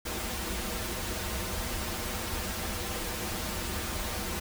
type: noise with comb filter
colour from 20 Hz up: pink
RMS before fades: -34 dBFS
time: 0.05-4.4 s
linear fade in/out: 10 ms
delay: 7.1 ms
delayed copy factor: -0.95
effects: none